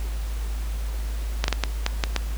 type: clicks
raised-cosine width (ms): 0.2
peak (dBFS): -4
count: 7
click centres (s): 1.441 / 1.481 / 1.527 / 1.637 / 1.864 / 2.038 / 2.163
effects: added 53 Hz sine -25 dBFS peak until 2.37 s + pink hiss -42 dBFS RMS until 2.37 s